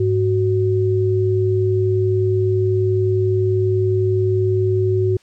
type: tone pair together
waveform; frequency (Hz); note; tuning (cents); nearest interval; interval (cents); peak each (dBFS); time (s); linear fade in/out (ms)
sine; 103.5 / 371.8; G#2 / F#4; -5 / +8; octave + minor seventh; 2213; -17; 0-5.17; 5
effects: white hiss -55 dBFS RMS until 5.22 s + low-pass 6000 Hz 12 dB/octave